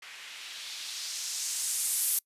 violet noise with low-pass filter sweep, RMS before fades -34 dBFS, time 0.02-2.19 s, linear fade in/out 5 ms, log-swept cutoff 2100 to 12000 Hz, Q 1.4, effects noise-tail reverb RT60 0.1 s tail -26 dB re dry + resampled to 32000 Hz

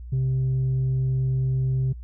sine tone, 130.81 Hz, C3, in tune, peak -18 dBFS, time 0.12-1.93 s, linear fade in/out 10 ms, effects tanh soft clip ceiling -19 dBFS + added 60 Hz sine -35 dBFS peak until 2.03 s

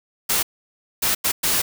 white noise bursts at uneven times, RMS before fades -20 dBFS, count 4, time 0.29-0.43 / 1.02-1.15 / 1.24-1.32 / 1.43-1.62 s, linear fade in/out 10 ms, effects none

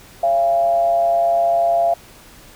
sine tone with frequency modulation, 683 Hz, F5, 39 cents flat, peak -13 dBFS, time 0.23-1.94 s, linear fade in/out 5 ms, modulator 128 Hz, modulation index 0.43, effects pink hiss -44 dBFS RMS until 2.55 s

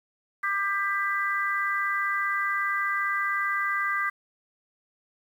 harmonic tone, 397.2 Hz, G4, 23 cents sharp, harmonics 3 / 4 / 5, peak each -28 / -29 / -29 dBFS, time 0.43-4.1 s, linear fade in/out 10 ms, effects 9-bit

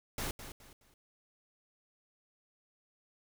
pink noise with echo, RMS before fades -37 dBFS, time 0.18-0.31 s, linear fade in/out 2 ms, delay 210 ms, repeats 3, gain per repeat -10 dB, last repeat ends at 0.94 s, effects none

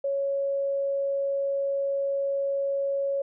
sine tone, 554.4 Hz, C#5, in tune, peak -24 dBFS, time 0.04-3.22 s, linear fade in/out 5 ms, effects none

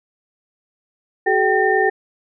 sine tone cluster, 377.3 / 426.7 / 774 / 1814 Hz, F#4 / G#4 / G5 / A#6, +34 / +47 / -22 / -48 cents, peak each -19 dBFS, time 1.26-1.9 s, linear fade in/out 10 ms, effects none

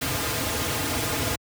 pink noise with comb filter, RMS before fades -26 dBFS, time 0.01-1.36 s, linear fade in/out 10 ms, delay 5.3 ms, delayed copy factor -0.8, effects high-pass 80 Hz 12 dB/octave

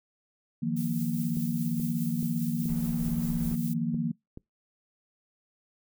sine chord, Eb suspended second, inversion none, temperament equal with one note detuned, 157.46 / 174.61 / 233.1 Hz, Eb3 / F3 / Bb3, +21 / 0 / 0 cents, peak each -32 / -32 / -29 dBFS, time 0.62-4.12 s, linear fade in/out 10 ms
violet noise with tremolo, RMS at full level -41 dBFS, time 0.76-3.74 s, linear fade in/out 10 ms, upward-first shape triangle, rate 4.9 Hz, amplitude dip 40%
click train, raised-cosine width 3 ms, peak -28 dBFS, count 8, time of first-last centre 1.37-4.374 s, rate 2.33 Hz
brown noise, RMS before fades -40 dBFS, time 2.68-3.56 s, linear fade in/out 10 ms
effects noise-tail reverb RT60 0.2 s tail -26 dB re dry

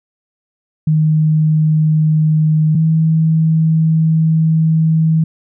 sine tone pair in turn, 155.56 / 160.03 Hz, D#3 / D#3, 0 / +49 cents, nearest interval unison, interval 49 cents, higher second, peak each -9 dBFS, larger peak neither, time 0.87-2.75 / 2.75-5.24 s, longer second, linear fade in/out 5 ms, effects none

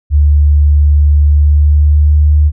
sine tone with pitch glide, 73.42 to 74.75 Hz, D2 to D2, 0 to +31 cents, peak -4 dBFS, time 0.1-2.52 s, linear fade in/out 50 ms, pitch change +31 cents, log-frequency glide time 1.27-2.23 s, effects none

